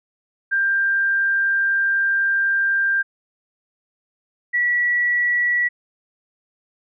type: tone pair in turn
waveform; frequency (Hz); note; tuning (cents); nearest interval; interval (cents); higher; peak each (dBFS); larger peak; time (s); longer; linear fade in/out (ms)
sine; 1588 / 1941; G6 / B6; +22 / -31; minor third; 347; second; -16; neither; 0.51-3.03 / 4.53-5.69; first; 20
effects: none